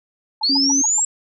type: tone bursts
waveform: sine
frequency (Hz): 872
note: A5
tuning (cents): -16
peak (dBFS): -24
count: 5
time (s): 0.41-1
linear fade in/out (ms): 5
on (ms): 22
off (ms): 120
type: linear sweep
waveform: sine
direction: up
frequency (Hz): 4196 to 7700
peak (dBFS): -15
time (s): 0.43-1.05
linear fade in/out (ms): 5
type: tone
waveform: sine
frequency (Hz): 275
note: C#4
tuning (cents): -14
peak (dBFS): -19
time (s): 0.49-0.82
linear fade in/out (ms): 10
effects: none